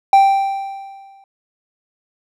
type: tone with exponential decay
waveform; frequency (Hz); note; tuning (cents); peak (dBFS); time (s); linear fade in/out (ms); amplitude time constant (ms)
triangle; 784; G5; 0; -3; 0.13-1.24; 2; 240
effects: none